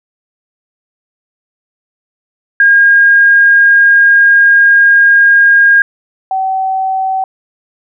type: tone pair in turn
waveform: sine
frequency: 1622 / 762.8 Hz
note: G#6 / G5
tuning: -41 / -47 cents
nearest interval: octave + minor second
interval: 1306 cents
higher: first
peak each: -3 / -11 dBFS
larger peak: first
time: 2.6-5.82 / 6.31-7.24 s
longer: first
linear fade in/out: 2 ms
effects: none